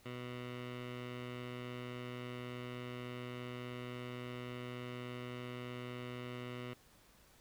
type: tone with low-pass filter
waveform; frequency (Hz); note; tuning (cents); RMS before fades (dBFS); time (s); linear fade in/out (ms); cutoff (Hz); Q
15% pulse; 123.5; B2; 0; -45; 0.05-6.74; 10; 2800; 2.1
effects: pink hiss -65 dBFS RMS until 7.4 s